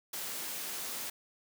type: high-pass noise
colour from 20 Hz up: white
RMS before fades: -39 dBFS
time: 0.13-1.1 s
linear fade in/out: 5 ms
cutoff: 160 Hz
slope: 12 dB/octave
effects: none